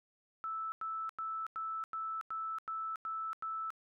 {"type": "tone bursts", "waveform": "sine", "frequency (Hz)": 1315, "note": "E6", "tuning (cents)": -5, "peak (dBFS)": -36, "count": 9, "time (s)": [0.44, 3.704], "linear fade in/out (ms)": 0, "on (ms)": 280, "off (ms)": 93, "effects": []}